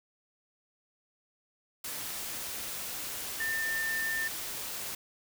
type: tone in noise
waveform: sine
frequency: 1795 Hz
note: A6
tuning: 34 cents sharp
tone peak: -30 dBFS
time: 3.4-4.28 s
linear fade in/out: 5 ms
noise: white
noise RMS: -38 dBFS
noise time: 1.84-4.95 s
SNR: +5 dB
effects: none